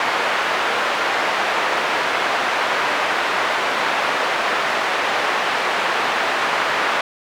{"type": "band-pass noise", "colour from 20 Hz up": "pink", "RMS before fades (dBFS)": -20, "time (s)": [0, 7.01], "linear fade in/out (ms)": 2, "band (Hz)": [700, 2300], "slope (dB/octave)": 12, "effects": []}